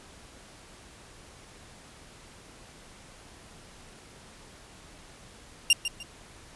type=tone with echo; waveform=sawtooth; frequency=2794 Hz; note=F7; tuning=in tune; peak=-13 dBFS; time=5.7-5.73 s; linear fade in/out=2 ms; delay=150 ms; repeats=2; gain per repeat=-11 dB; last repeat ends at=6.03 s; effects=pink hiss -51 dBFS RMS until 6.55 s + resampled to 24000 Hz